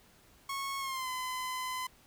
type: tone with pitch glide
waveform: sawtooth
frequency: 1098 to 1018.6 Hz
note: C#6 to C6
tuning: -17 to -47 cents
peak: -31 dBFS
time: 0.49-1.87 s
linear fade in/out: 5 ms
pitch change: -130 cents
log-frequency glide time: 0.79-1.09 s
effects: pink hiss -62 dBFS RMS until 2.06 s